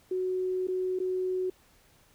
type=tone with dropouts; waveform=sine; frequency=370 Hz; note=F#4; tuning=in tune; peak=-27 dBFS; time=0.11-1.5 s; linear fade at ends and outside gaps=5 ms; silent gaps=0.672-0.683 / 0.99-1 s; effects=pink hiss -62 dBFS RMS until 2.14 s